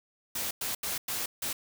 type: noise bursts at uneven times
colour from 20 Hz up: white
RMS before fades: -33 dBFS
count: 5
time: 0.35-0.51 / 0.61-0.75 / 0.83-0.98 / 1.08-1.26 / 1.42-1.53 s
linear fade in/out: 5 ms
effects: none